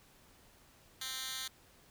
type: tone with high-pass filter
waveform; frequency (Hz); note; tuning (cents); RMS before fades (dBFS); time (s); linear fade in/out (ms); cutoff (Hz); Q
10% pulse; 261.6; C4; 0; -41; 1.01-1.48; 5; 3000; 1.2
effects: pink hiss -63 dBFS RMS until 1.9 s